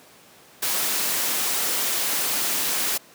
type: noise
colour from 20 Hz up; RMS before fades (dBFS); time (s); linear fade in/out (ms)
white; -24; 0.62-2.98; 10
effects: pink hiss -50 dBFS RMS until 3.14 s + high-pass 200 Hz 12 dB/octave